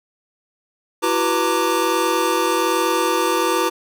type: tone cluster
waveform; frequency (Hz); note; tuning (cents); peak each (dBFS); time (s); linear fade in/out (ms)
square; 334.9 / 376.1 / 490.7 / 915 / 1177; E4 / F#4 / B4 / A#5 / D6; +27 / +28 / -11 / -32 / +3; -24; 1.02-3.7; 20
effects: none